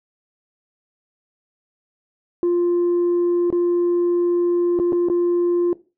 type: tone with dropouts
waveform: sine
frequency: 349.2 Hz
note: F4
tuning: in tune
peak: -13 dBFS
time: 2.43-5.73 s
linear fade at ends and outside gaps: 1 ms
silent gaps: 3.503-3.526 / 4.79-4.798 / 4.923-4.929 / 5.086-5.099 s
effects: noise-tail reverb RT60 0.3 s tail -19 dB re dry + tanh soft clip ceiling -14 dBFS